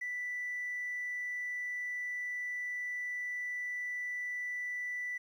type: tone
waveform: triangle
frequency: 1975.5 Hz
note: B6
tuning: in tune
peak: -32 dBFS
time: 0.01-5.18 s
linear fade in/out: 10 ms
effects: tanh soft clip ceiling -32 dBFS + 12-bit